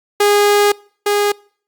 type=tone pair in turn; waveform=sawtooth; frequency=410.9 / 410.9 Hz; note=G#4 / G#4; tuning=-18 / -18 cents; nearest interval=unison; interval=0 cents; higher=neither; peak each=-6 / -9 dBFS; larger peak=first; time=0.2-0.72 / 1.06-1.32 s; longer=first; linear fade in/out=5 ms; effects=noise-tail reverb RT60 0.5 s tail -25 dB re dry + Opus 48 kbps

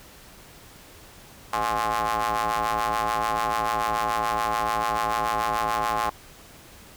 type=ring-modulated tone; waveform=sawtooth; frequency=111.7 Hz; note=A2; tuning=27 cents sharp; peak=-16 dBFS; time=1.53-6.1 s; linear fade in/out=5 ms; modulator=946 Hz; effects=pink hiss -48 dBFS RMS until 6.96 s

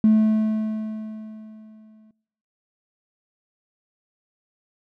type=tone with exponential decay; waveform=triangle; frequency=217.1 Hz; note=A3; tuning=23 cents flat; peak=-8 dBFS; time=0.04-2.11 s; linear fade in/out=2 ms; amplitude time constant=450 ms; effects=noise-tail reverb RT60 0.9 s tail -25 dB re dry + tanh soft clip ceiling -9 dBFS

